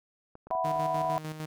clicks, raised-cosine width 1 ms, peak -33 dBFS, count 9, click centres 0.354 / 0.47 / 0.505 / 0.552 / 0.672 / 0.761 / 0.961 / 1.048 / 1.09 s
sine chord, E suspended second, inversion none, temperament equal, 659.3 / 740 / 987.8 Hz, E5 / F#5 / B5, 0 / 0 / 0 cents, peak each -31 dBFS, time 0.51-1.18 s, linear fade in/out 0 ms
sawtooth tone with tremolo, 155.56 Hz, D#3, in tune, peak -30 dBFS, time 0.64-1.46 s, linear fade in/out 10 ms, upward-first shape square, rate 6.6 Hz, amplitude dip 55%
effects none

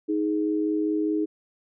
sine tone pair together, 313.3 / 418.2 Hz, D#4 / G#4, +12 / +12 cents, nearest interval perfect fourth, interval 500 cents, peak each -23 / -28 dBFS, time 0.08-1.26 s, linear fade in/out 20 ms, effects none

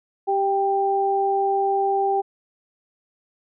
sine tone pair together, 392 / 788.3 Hz, G4 / G5, 0 / +9 cents, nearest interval octave, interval 1209 cents, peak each -22 / -20 dBFS, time 0.27-2.22 s, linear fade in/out 20 ms, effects none

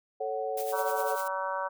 sine chord, F# minor, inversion first, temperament equal with one note detuned, 440 / 554.4 / 746.4 Hz, A4 / C#5 / F#5, 0 / 0 / +15 cents, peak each -34 / -34 / -34 dBFS, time 0.2-1.16 s, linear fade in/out 10 ms
blue noise with tremolo, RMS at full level -39 dBFS, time 0.57-1.28 s, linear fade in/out 5 ms, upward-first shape sine, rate 10 Hz, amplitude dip 60%
harmonic tone, 189.9 Hz, F#3, 45 cents sharp, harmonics 3 / 4 / 5 / 6 / 7 / 8, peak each -35 / -42 / -33 / -37 / -41 / -39 dBFS, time 0.72-1.69 s, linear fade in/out 20 ms
effects none

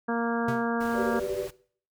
harmonic tone, 233.1 Hz, A#3, in tune, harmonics 1 / 2 / 3 / 4 / 5 / 6 / 7, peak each -28 / -31 / -34 / -35 / -37 / -38 / -36 dBFS, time 0.08-1.2 s, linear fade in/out 10 ms
square tone with exponential decay, 130.81 Hz, C3, in tune, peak -28 dBFS, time 0.48-0.72 s, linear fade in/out 5 ms, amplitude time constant 52 ms
pink noise, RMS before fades -44 dBFS, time 0.8-1.51 s, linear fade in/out 10 ms
sine chord, G major seventh, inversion third, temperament equal with one note detuned, 379.1 / 392 / 493.9 / 587.3 Hz, F#4 / G4 / B4 / D5, +42 / 0 / 0 / 0 cents, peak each -33 dBFS, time 0.93-1.49 s, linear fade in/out 50 ms
effects noise-tail reverb RT60 0.5 s tail -19 dB re dry

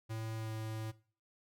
square tone with pitch glide, 111.3 to 110.15 Hz, A2 to A2, +20 to +2 cents, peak -39 dBFS, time 0.09-0.92 s, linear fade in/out 20 ms, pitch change -18 cents, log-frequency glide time 0.37-0.51 s, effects noise-tail reverb RT60 0.4 s tail -18 dB re dry

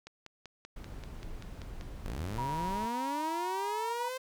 click train, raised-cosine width 0.2 ms, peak -29 dBFS, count 10, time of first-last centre 0.07-1.811 s, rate 5.17 Hz
brown noise, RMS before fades -43 dBFS, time 0.76-2.86 s, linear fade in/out 5 ms
sawtooth linear sweep, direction up, 43.65 to 523.3 Hz, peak -32 dBFS, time 2.05-4.18 s, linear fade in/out 10 ms
sine tone with pitch glide, 957 to 950.4 Hz, A#5 to A#5, +45 to +33 cents, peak -33 dBFS, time 2.38-4.09 s, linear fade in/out 5 ms, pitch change -12 cents, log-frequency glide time 2.68-2.9 s
effects none

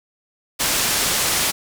white low-pass noise, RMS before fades -20 dBFS, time 0.59-1.52 s, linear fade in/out 20 ms, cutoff 9800 Hz, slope 12 dB/octave, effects none

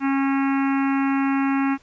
harmonic tone, 273.2 Hz, C#4, 25 cents flat, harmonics 1 / 3 / 4 / 5 / 6 / 7 / 8 / 9 / 10, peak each -19 / -29 / -31 / -33 / -35 / -36 / -37 / -38 / -39 dBFS, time 0-1.78 s, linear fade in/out 50 ms, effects pink hiss -56 dBFS RMS until 1.82 s + resampled to 16000 Hz

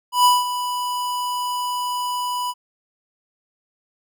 square tone with ADSR envelope, 987.8 Hz, B5, in tune, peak -11 dBFS, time 0.12-2.54 s, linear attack 130 ms, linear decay 190 ms, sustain -12 dB, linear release 45 ms, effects none

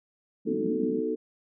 white band-pass noise, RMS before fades -33 dBFS, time 0.45-1.01 s, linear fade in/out 20 ms, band 180 to 300 Hz, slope 48 dB/octave
sine chord, B dominant seventh, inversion none, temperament equal, 246.9 / 311.1 / 370 / 440 Hz, B3 / D#4 / F#4 / A4, 0 / 0 / 0 / 0 cents, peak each -34 / -32 / -35 / -29 dBFS, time 0.46-1.16 s, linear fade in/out 20 ms
effects none

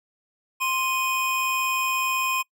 square tone pair together, 1046.5 / 2489 Hz, C6 / D#7, 0 / 0 cents, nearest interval octave + minor third, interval 1500 cents, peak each -26 dBFS, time 0.6-2.43 s, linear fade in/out 20 ms, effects noise-tail reverb RT60 0.1 s tail -25 dB re dry

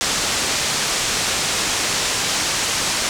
white low-pass noise, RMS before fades -21 dBFS, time 0.01-3.09 s, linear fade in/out 0 ms, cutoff 7800 Hz, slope 24 dB/octave, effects none

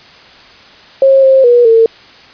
sine tone with pitch steps, 539 / 532 / 482.3 / 453.1 Hz, C#5 / C5 / B4 / A#4, -49 / +29 / -41 / -49 cents, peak -3 dBFS, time 1.02-1.86 s, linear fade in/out 2 ms, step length 210 ms, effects white hiss -38 dBFS RMS until 2.33 s + resampled to 11025 Hz

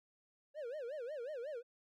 triangle tone with vibrato, 537 Hz, C5, 45 cents sharp, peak -39 dBFS, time 0.54-1.63 s, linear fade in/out 50 ms, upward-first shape sine, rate 5.5 Hz, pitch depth 260 cents each way, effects none

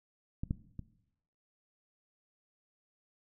clicks, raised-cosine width 5 ms, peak -23 / -19 / -28 dBFS, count 3, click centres 0.435 / 0.509 / 0.793 s, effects noise-tail reverb RT60 0.8 s tail -17 dB re dry

